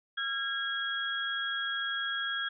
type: tone cluster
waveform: sine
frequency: 1367 / 1634 / 3307 Hz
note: F6 / G#6 / G#7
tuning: -37 / -29 / -8 cents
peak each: -38 / -33 / -35 dBFS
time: 0.17-2.49 s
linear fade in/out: 10 ms
effects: none

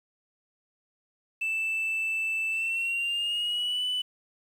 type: tone with pitch glide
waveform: sine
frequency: 2646 to 2987 Hz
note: E7 to F#7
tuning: +6 to +16 cents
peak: -24 dBFS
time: 1.41-4.02 s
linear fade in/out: 10 ms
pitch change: +210 cents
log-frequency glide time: 2.51-3.84 s
effects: tanh soft clip ceiling -25 dBFS + 9-bit

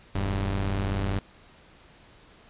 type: tone pair together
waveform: sawtooth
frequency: 40.85 / 98 Hz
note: E1 / G2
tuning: -15 / 0 cents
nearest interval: octave + minor third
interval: 1515 cents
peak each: -26 / -23 dBFS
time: 0.15-1.19 s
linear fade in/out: 0 ms
effects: pink hiss -54 dBFS RMS until 2.49 s + resampled to 8000 Hz

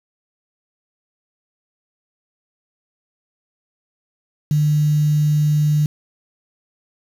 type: tone with quantisation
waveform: sine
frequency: 150 Hz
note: D3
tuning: 37 cents sharp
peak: -13 dBFS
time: 4.51-5.86 s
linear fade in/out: 2 ms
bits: 6
effects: none

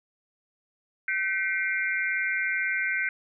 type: tone cluster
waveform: sine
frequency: 1534 / 1945 / 2127 / 2358 Hz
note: G6 / B6 / C7 / D7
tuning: -38 / -27 / +28 / +6 cents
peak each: -28 / -34 / -29 / -34 dBFS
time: 1.08-3.09 s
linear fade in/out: 2 ms
effects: none

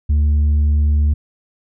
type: tone with tanh clipping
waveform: sine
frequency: 74.2 Hz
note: D2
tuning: 18 cents sharp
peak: -12 dBFS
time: 0.09-1.14 s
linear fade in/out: 10 ms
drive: 3 dB
effects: none

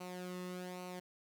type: tone with flanger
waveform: sawtooth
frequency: 181.1 Hz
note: F#3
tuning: 37 cents flat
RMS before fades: -45 dBFS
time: 0-1 s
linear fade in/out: 10 ms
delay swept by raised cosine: 0.58 to 1.31 ms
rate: 1.2 Hz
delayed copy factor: -0.65
effects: none

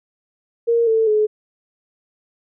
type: tone with pitch steps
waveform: sine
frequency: 466.2 / 445.9 / 426.5 Hz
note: A#4 / A4 / G#4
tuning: 0 / +23 / +46 cents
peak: -13 dBFS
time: 0.67-1.27 s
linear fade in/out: 20 ms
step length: 200 ms
effects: none

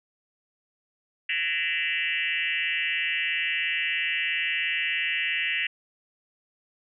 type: tone with frequency modulation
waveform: sine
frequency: 2337 Hz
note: D7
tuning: 9 cents flat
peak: -24 dBFS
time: 1.29-5.67 s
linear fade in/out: 5 ms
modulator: 163 Hz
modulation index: 3.5
effects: none

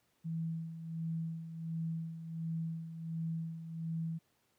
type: tone with tremolo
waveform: sine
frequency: 163.5 Hz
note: E3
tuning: 14 cents flat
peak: -33 dBFS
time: 0.24-4.19 s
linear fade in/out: 20 ms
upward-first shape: sine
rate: 1.4 Hz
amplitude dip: 65%
effects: pink hiss -75 dBFS RMS until 4.58 s + high-pass 100 Hz 12 dB/octave

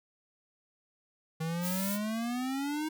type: exponential sweep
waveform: square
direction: up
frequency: 158.5 to 315.7 Hz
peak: -32 dBFS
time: 1.4-2.89 s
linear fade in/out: 10 ms
type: noise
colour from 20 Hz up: blue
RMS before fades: -37 dBFS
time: 1.61-1.99 s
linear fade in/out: 50 ms
effects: none

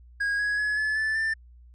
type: tone with pitch steps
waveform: triangle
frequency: 1641 / 1667.8 / 1694.9 / 1722.6 / 1750.7 / 1779.2 Hz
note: G#6 / G#6 / G#6 / A6 / A6 / A6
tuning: -21 / +7 / +35 / -37 / -9 / +19 cents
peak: -22 dBFS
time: 0.2-1.34 s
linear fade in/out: 10 ms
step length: 190 ms
effects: added 60 Hz sine -48 dBFS peak until 1.74 s + resampled to 24000 Hz

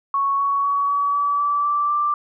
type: tone with pitch steps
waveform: sine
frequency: 1108.7 / 1118.3 / 1128.1 / 1137.9 / 1147.8 / 1157.8 / 1167.9 / 1178 Hz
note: C#6 / C#6 / C#6 / C#6 / D6 / D6 / D6 / D6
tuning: 0 / +15 / +30 / +45 / -40 / -25 / -10 / +5 cents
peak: -17 dBFS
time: 0.14-2.14 s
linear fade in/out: 2 ms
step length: 250 ms
effects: none

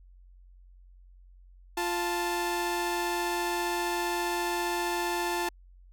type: tone pair together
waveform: sawtooth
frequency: 349 / 880 Hz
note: F4 / A5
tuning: -1 / 0 cents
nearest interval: octave + major third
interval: 1601 cents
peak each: -27 dBFS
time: 1.77-5.49 s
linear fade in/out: 5 ms
effects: added 45 Hz sine -51 dBFS peak until 5.92 s

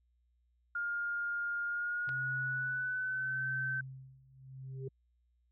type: tone with pitch glide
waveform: sine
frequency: 1413 to 1540.9 Hz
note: F6 to G6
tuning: +20 to -30 cents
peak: -33 dBFS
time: 0.75-3.81 s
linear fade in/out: 5 ms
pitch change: +150 cents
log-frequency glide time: 1.65-3.47 s
type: tone with tremolo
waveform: sine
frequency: 132.2 Hz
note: C3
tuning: 18 cents sharp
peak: -40 dBFS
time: 2.07-4.89 s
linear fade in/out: 10 ms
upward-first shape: sine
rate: 0.8 Hz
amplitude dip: 90%
type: click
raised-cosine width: 0.3 ms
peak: -31 dBFS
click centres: 2.091 s
type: tone with exponential growth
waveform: sine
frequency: 399.8 Hz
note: G4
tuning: 34 cents sharp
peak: -38 dBFS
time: 4.63-4.88 s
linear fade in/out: 5 ms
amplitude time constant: 53 ms
effects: added 60 Hz sine -70 dBFS peak until 5.51 s

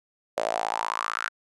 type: tone with high-pass filter sweep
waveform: sawtooth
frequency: 55.6 Hz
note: A1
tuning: 19 cents sharp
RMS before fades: -29 dBFS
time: 0.37-1.29 s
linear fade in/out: 5 ms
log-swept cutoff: 580 to 1500 Hz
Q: 5.6
effects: resampled to 22050 Hz

